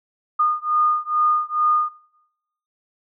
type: beating tone pair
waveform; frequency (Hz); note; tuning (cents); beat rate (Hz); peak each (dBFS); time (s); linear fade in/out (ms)
sine; 1222 / 1224.3; D#6 / D#6; -32 / -28; 2.3; -20; 0.39-1.89; 10
effects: noise-tail reverb RT60 0.9 s tail -21 dB re dry